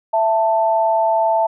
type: tone pair together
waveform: sine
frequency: 663 / 885 Hz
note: E5 / A5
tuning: +10 / +10 cents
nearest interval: perfect fourth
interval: 500 cents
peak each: -16 dBFS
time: 0.13-1.47 s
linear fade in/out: 10 ms
effects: none